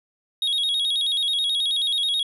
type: tone with vibrato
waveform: triangle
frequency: 3527 Hz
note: A7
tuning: 3 cents sharp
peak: -19 dBFS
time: 0.42-2.23 s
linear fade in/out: 2 ms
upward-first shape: square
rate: 9.3 Hz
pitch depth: 100 cents each way
effects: resampled to 32000 Hz